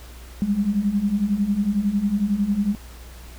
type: beating tone pair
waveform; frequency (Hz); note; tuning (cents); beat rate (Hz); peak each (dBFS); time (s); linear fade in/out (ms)
sine; 196 / 207; G3 / G#3; 0 / -5; 11; -24 / -20; 0.42-2.75; 0
effects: added 60 Hz sine -39 dBFS peak until 3.38 s + pink hiss -46 dBFS RMS until 3.38 s